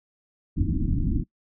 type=low-pass noise; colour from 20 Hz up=pink; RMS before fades=-24 dBFS; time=0.56-1.24 s; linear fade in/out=20 ms; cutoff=320 Hz; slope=96 dB/octave; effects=noise-tail reverb RT60 0.1 s tail -23 dB re dry